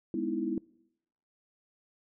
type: chord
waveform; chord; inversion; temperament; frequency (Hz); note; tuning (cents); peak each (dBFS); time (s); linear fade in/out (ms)
sine; E major seventh; first; just; 206 / 247.2 / 309 / 329.6; G#3 / B3 / D#4 / E4; -14 / +2 / -12 / 0; -37 / -35 / -36 / -33; 0.14-0.58; 2
effects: noise-tail reverb RT60 0.9 s tail -25 dB re dry